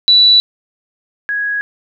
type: tone pair in turn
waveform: sine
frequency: 3951 / 1661.2 Hz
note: B7 / G#6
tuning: 0 / 0 cents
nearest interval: octave + minor third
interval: 1500 cents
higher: first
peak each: -5 / -15 dBFS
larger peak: first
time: 0.08-0.4 / 1.29-1.61 s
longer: neither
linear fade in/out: 0 ms
effects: none